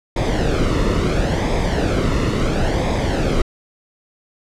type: noise with flanger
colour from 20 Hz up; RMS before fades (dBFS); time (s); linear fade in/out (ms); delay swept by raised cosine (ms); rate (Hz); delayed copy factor
brown; -18; 0.16-3.42; 5; 0.69 to 1.28; 0.73; -0.6
effects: low-pass 7000 Hz 12 dB/octave